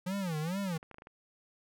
square tone with vibrato, 174.61 Hz, F3, in tune, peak -33 dBFS, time 0.06-0.78 s, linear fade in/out 10 ms, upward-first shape sine, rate 2.3 Hz, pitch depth 240 cents each way
clicks, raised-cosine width 0.5 ms, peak -34 dBFS, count 7, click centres 0.766 / 0.829 / 0.913 / 0.944 / 0.984 / 1.021 / 1.071 s
effects none

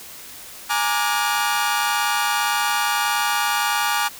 sawtooth chord, Bb dominant seventh, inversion third, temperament equal with one note detuned, 830.6 / 932.3 / 1174.7 / 1433.7 Hz, Ab5 / Bb5 / D6 / F6, 0 / 0 / 0 / +45 cents, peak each -20 / -22 / -21 / -21 dBFS, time 0.69-4.09 s, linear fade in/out 20 ms, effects white hiss -39 dBFS RMS until 4.19 s

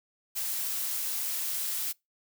blue noise, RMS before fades -32 dBFS, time 0.35-1.93 s, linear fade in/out 20 ms, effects noise-tail reverb RT60 0.2 s tail -25 dB re dry

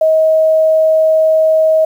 sine tone, 634 Hz, D#5, 32 cents sharp, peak -7 dBFS, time 0.01-1.85 s, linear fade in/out 5 ms, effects 7-bit

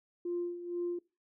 sine tone with tremolo, 349.2 Hz, F4, in tune, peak -30 dBFS, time 0.25-0.99 s, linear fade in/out 5 ms, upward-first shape sine, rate 2.1 Hz, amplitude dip 70%, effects noise-tail reverb RT60 0.3 s tail -23 dB re dry + tanh soft clip ceiling -27 dBFS

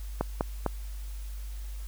clicks, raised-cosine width 1 ms, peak -12 dBFS, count 3, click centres 0.21 / 0.409 / 0.663 s, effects added 50 Hz sine -35 dBFS peak until 1.87 s + white hiss -53 dBFS RMS until 1.87 s

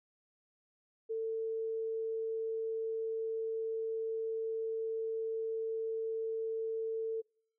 sine tone, 447.2 Hz, A4, 28 cents sharp, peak -33 dBFS, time 1.09-7.22 s, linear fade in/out 20 ms, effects noise-tail reverb RT60 0.6 s tail -26 dB re dry

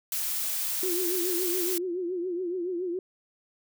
blue noise, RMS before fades -30 dBFS, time 0.12-1.78 s, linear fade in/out 2 ms
sine tone with vibrato, 357.1 Hz, F4, 39 cents sharp, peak -28 dBFS, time 0.83-2.99 s, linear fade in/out 2 ms, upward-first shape triangle, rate 7.1 Hz, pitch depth 110 cents each way
effects none

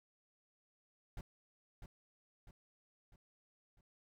brown noise with echo, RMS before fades -45 dBFS, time 1.17-1.21 s, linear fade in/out 2 ms, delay 650 ms, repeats 4, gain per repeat -6 dB, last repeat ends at 3.81 s, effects none

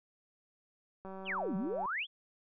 click train, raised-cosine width 1 ms, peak -33 dBFS, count 155, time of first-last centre 1.05-1.856 s, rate 191 Hz
sine exponential two-way sweep, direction down then up, 3520 to 171.6 to 3520 Hz, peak -33 dBFS, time 1.25-2.07 s, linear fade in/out 50 ms, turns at 1.56 s
effects none

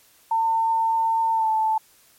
sine tone with pitch glide, 902 to 877.8 Hz, A5 to A5, +43 to -4 cents, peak -18 dBFS, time 0.31-1.78 s, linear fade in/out 5 ms, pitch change -47 cents, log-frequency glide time 1.34-1.49 s, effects white hiss -56 dBFS RMS until 2.18 s + MP3 64 kbps

